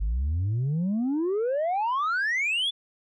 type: exponential sweep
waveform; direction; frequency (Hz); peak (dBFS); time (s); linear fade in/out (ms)
sine; up; 47.83 to 3520; -21; 0-2.71; 20
effects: tanh soft clip ceiling -22 dBFS